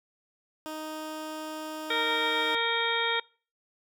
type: tone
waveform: 15% pulse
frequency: 311.1 Hz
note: D#4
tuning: in tune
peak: -29 dBFS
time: 0.66-2.55 s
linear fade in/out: 0 ms
type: harmonic tone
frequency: 462.9 Hz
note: A#4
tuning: 12 cents flat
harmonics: 1 / 2 / 3 / 4 / 5 / 7 / 8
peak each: -33 / -33 / -33 / -33 / -33 / -33 / -33 dBFS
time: 1.9-3.2 s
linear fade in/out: 5 ms
effects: noise-tail reverb RT60 0.4 s tail -25 dB re dry